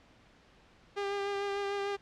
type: tone with vibrato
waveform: sawtooth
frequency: 400.7 Hz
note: G4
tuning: 38 cents sharp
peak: -28 dBFS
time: 0.96-1.97 s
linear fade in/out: 20 ms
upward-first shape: sine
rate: 6.7 Hz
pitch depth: 18 cents each way
effects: pink hiss -61 dBFS RMS until 2.01 s + low-pass 4000 Hz 12 dB/octave